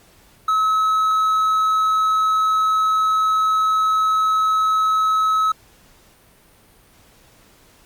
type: tone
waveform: triangle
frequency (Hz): 1288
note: E6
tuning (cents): -41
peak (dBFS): -13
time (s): 0.48-5.52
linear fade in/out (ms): 5
effects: pink hiss -52 dBFS RMS until 7.85 s + Opus 48 kbps